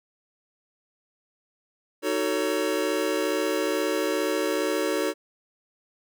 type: chord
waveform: square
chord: D# half-diminished seventh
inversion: none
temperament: just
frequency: 311.1 / 373.4 / 448 / 560 Hz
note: D#4 / F#4 / A4 / C#5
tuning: 0 / +16 / +31 / +18 cents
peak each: -30 dBFS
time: 2.02-5.14 s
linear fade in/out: 50 ms
effects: none